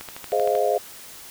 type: click train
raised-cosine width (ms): 0.3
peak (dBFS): -19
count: 8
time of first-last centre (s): 0.01-0.553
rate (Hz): 12.9
type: chord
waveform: sine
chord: F minor seventh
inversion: first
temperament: just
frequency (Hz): 419.1 / 523.8 / 628.6 / 698.5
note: Ab4 / C5 / Eb5 / F5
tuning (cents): +16 / +2 / +18 / 0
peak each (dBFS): -24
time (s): 0.32-0.78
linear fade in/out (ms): 5
effects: white hiss -42 dBFS RMS until 1.3 s